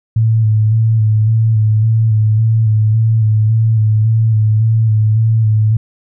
sine tone with vibrato, 110 Hz, A2, in tune, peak -8 dBFS, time 0.16-5.77 s, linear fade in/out 5 ms, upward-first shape square, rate 1.8 Hz, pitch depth 29 cents each way, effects none

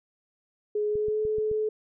sine tone with pitch glide, 419.8 to 430.6 Hz, G#4 to A4, +19 to -37 cents, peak -24 dBFS, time 0.75-1.69 s, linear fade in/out 5 ms, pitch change +44 cents, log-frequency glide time 0.88-1.22 s
clicks, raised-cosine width 5 ms, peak -29 dBFS, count 5, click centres 0.955 / 1.084 / 1.252 / 1.384 / 1.514 s
effects none

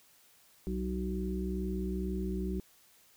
harmonic tone with a mistuned harmonic, 62.2 Hz, B1, 13 cents sharp, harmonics 1 / 3 / 5 / 6, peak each -36 / -35 / -42 / -39 dBFS, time 0.67-2.6 s, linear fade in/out 0 ms, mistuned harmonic 3, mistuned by +17 cents, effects white hiss -63 dBFS RMS until 3.16 s

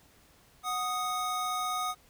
square tone pair together, 736 / 1245 Hz, F#5 / D#6, -9 / +1 cents, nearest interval major sixth, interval 910 cents, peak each -36 / -32 dBFS, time 0.63-1.95 s, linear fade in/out 50 ms, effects pink hiss -61 dBFS RMS until 2.09 s

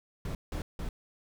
brown noise bursts, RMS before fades -35 dBFS, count 3, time 0.25-0.89 s, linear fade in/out 2 ms, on 100 ms, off 170 ms, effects none

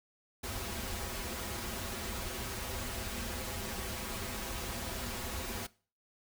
pink noise with comb filter, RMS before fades -39 dBFS, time 0.43-5.67 s, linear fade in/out 10 ms, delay 6.7 ms, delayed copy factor -0.95, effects noise-tail reverb RT60 0.4 s tail -21 dB re dry

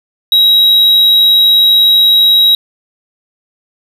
triangle tone, 3839 Hz, B7, 50 cents flat, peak -3 dBFS, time 0.32-2.55 s, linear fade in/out 2 ms, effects none

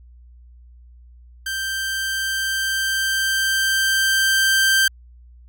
sawtooth tone with level ramp, 1568 Hz, G6, in tune, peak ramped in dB -20 to -10 dBFS, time 1.46-4.88 s, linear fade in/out 5 ms, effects added 60 Hz sine -43 dBFS peak until 5.48 s

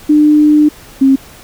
sine tone pair in turn, 300.4 / 268.9 Hz, D4 / C4, +39 / +47 cents, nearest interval major second, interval 192 cents, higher first, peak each -4 dBFS, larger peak neither, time 0.09-0.69 / 1.01-1.16 s, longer first, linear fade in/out 10 ms, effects pink hiss -37 dBFS RMS until 1.43 s

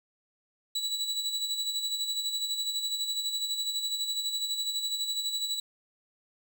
35% pulse tone with tremolo, 3932 Hz, B7, 8 cents flat, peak -25 dBFS, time 0.75-5.6 s, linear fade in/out 5 ms, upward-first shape sine, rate 12 Hz, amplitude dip 55%, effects none

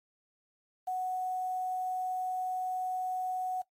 sine tone with quantisation, 740 Hz, F#5, in tune, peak -30 dBFS, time 0.87-3.62 s, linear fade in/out 10 ms, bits 9, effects noise-tail reverb RT60 0.1 s tail -17 dB re dry + MP3 64 kbps

